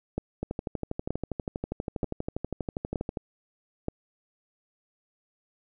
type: two click trains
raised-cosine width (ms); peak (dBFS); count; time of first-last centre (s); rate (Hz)
2; -15 / -17; 5 / 35; 0.18-3.884 / 0.43-3.172; 1.08 / 12.4
effects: none